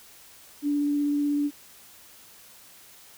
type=tone with vibrato; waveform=sine; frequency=290 Hz; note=D4; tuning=22 cents flat; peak=-22 dBFS; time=0.62-1.51 s; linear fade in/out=50 ms; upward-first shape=triangle; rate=16 Hz; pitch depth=11 cents each way; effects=white hiss -51 dBFS RMS until 3.17 s